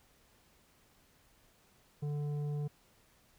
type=tone with tanh clipping; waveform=triangle; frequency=146.83 Hz; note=D3; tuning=in tune; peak=-35 dBFS; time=2.02-2.68 s; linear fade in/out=10 ms; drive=13 dB; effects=pink hiss -67 dBFS RMS until 3.38 s